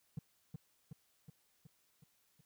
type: tone with echo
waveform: triangle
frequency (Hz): 152.9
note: D#3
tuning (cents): -30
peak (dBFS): -34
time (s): 0.17-0.19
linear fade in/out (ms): 5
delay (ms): 370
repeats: 6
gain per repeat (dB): -4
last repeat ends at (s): 2.41
effects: tanh soft clip ceiling -33 dBFS + white hiss -75 dBFS RMS until 2.45 s